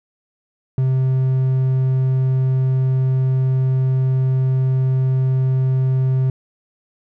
triangle tone, 130.81 Hz, C3, in tune, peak -12 dBFS, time 0.78-6.3 s, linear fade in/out 2 ms, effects none

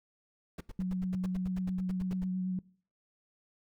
brown noise bursts, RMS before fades -41 dBFS, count 16, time 0.58-2.243 s, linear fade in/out 5 ms, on 28 ms, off 81 ms
sine tone with vibrato, 184.8 Hz, F#3, 2 cents flat, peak -30 dBFS, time 0.79-2.59 s, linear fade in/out 2 ms, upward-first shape sine, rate 9 Hz, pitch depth 16 cents each way
effects noise-tail reverb RT60 0.5 s tail -23 dB re dry

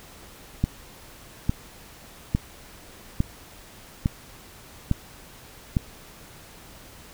click train, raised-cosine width 5 ms, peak -8 dBFS, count 7, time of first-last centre 0.64-5.768 s, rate 1.17 Hz, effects pink hiss -47 dBFS RMS until 7.13 s

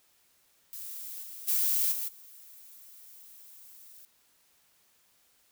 violet noise with level steps, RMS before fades -41 / -44 / -27 / -34 / -52 dBFS, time 0.73-4.05 s, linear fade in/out 0 ms, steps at 1.22 / 1.47 / 1.91 / 2.07 s, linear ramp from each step 20 ms, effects white hiss -67 dBFS RMS until 5.51 s

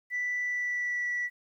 sine tone with pitch glide, 1975.5 to 1952.8 Hz, B6 to B6, 0 to -20 cents, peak -27 dBFS, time 0.1-1.3 s, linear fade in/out 50 ms, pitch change -20 cents, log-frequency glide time 0.42-1.08 s, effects tanh soft clip ceiling -25 dBFS + 11-bit

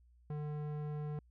square tone with low-pass filter, 149.3 Hz, D3, 29 cents sharp, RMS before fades -40 dBFS, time 0.3-1.19 s, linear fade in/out 2 ms, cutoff 1000 Hz, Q 0.53, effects added 60 Hz sine -62 dBFS peak until 1.3 s

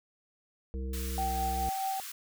harmonic tone, 65.41 Hz, C2, in tune, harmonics 1 / 3 / 5 / 7, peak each -33 / -43 / -47 / -45 dBFS, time 0.74-1.69 s, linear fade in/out 0 ms
white high-pass noise, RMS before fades -42 dBFS, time 0.93-2.12 s, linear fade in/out 5 ms, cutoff 1100 Hz, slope 48 dB/octave
sine tone with tremolo, 772 Hz, G5, 27 cents flat, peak -29 dBFS, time 1.18-2 s, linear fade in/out 0 ms, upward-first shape sine, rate 4.7 Hz, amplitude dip 30%
effects none

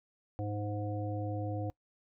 harmonic tone, 103.83 Hz, G#2, in tune, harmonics 1 / 3 / 5 / 7, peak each -35 / -40 / -42 / -43 dBFS, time 0.39-1.7 s, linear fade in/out 0 ms, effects noise-tail reverb RT60 0.1 s tail -23 dB re dry

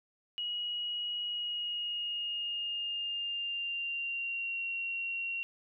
sine tone with pitch glide, 2901 to 2745 Hz, F#7 to F7, -35 to -31 cents, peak -33 dBFS, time 0.38-5.43 s, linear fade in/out 0 ms, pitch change -96 cents, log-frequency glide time 1.25-4.63 s, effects none

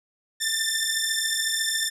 10% pulse beating tone pair, 1777 / 1791 Hz, A6 / A6, +17 / +30 cents, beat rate 14 Hz, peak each -17 dBFS, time 0.4-1.9 s, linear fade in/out 20 ms, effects low-pass 12000 Hz 12 dB/octave

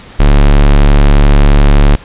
square tone, 35.78 Hz, D1, 44 cents flat, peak -3 dBFS, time 0.19-1.96 s, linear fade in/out 10 ms, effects pink hiss -34 dBFS RMS until 2.04 s + resampled to 8000 Hz

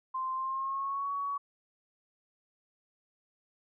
sine tone with pitch glide, 1044 to 1125.4 Hz, C6 to C#6, -4 to +26 cents, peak -31 dBFS, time 0.14-1.38 s, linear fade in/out 10 ms, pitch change +130 cents, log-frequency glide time 0.34-1.11 s, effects none

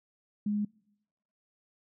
sine tone, 207.7 Hz, G#3, in tune, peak -27 dBFS, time 0.46-0.65 s, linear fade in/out 5 ms, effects noise-tail reverb RT60 0.9 s tail -26 dB re dry

